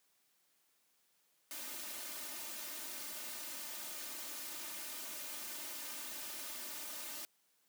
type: noise with comb filter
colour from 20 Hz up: white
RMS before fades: -45 dBFS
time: 1.51-7.25 s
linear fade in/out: 0 ms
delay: 3.3 ms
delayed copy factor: +0.8
effects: white hiss -75 dBFS RMS until 7.68 s + high-pass 150 Hz 12 dB/octave